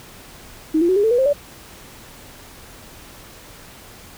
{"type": "tone with pitch steps", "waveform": "sine", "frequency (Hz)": [314.2, 342.6, 373.6, 407.5, 444.3, 484.6, 528.4, 576.2], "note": ["D#4", "F4", "F#4", "G#4", "A4", "B4", "C5", "D5"], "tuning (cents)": [17, -33, 17, -33, 17, -33, 17, -33], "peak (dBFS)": -13, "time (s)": [0.74, 1.332], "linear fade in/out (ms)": 10, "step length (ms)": 74, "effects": ["pink hiss -42 dBFS RMS until 4.17 s"]}